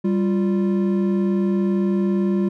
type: tone pair together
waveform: triangle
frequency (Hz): 196.1 / 349.4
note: G3 / F4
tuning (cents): +1 / +1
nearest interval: minor seventh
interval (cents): 1000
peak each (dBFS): -16 / -21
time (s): 0.04-2.49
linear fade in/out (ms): 10
effects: none